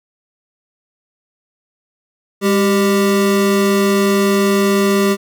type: tone pair together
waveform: square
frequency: 202 / 391.6 Hz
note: G#3 / G4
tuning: -48 / -2 cents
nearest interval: major seventh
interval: 1146 cents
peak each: -15 dBFS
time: 2.41-5.17 s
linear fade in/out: 50 ms
effects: none